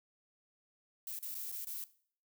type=noise with dropouts; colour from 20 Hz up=violet; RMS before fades=-42 dBFS; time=1.07-1.84 s; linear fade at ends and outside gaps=1 ms; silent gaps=1.189-1.227 / 1.345-1.351 / 1.516-1.524 / 1.647-1.67 s; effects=noise-tail reverb RT60 0.5 s tail -17 dB re dry